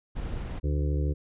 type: noise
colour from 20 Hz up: brown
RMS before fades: -33 dBFS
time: 0.15-0.6 s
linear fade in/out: 20 ms
type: harmonic tone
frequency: 73.1 Hz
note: D2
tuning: 7 cents flat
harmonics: 1 / 2 / 4 / 5 / 6 / 7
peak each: -25 / -31 / -37 / -39 / -41 / -42 dBFS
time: 0.63-1.14 s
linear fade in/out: 20 ms
effects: resampled to 8000 Hz